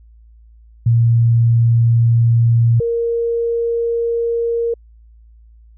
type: tone pair in turn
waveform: sine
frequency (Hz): 116.54 / 466.2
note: A#2 / A#4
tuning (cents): 0 / 0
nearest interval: 2 octaves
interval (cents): 2400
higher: second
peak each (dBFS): -9 / -15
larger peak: first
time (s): 0.86-2.8 / 2.8-4.74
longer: neither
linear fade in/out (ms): 5
effects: added 56 Hz sine -42 dBFS peak until 5.77 s